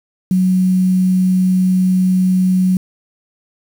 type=tone with quantisation; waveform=sine; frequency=185 Hz; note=F#3; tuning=in tune; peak=-10 dBFS; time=0.31-2.77 s; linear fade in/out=2 ms; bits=6; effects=none